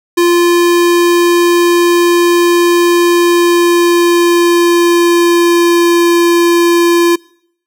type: tone with pitch glide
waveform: square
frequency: 346.9 to 343.1 Hz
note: F4 to F4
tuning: -12 to -31 cents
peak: -7 dBFS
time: 0.17-7.16 s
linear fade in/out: 10 ms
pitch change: -19 cents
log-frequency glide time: 3.11-6.13 s
effects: noise-tail reverb RT60 0.7 s tail -25 dB re dry